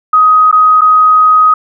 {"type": "tone with dropouts", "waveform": "sine", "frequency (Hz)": 1256, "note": "D#6", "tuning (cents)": 16, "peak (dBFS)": -3, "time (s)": [0.13, 1.54], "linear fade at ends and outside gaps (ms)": 5, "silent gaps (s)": [[0.514, 0.526], [0.81, 0.816]], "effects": []}